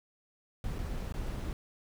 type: noise with dropouts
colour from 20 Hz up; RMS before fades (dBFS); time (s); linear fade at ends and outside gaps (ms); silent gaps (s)
brown; -36; 0.64-1.53; 1; 0.785-0.789 / 1.124-1.14
effects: none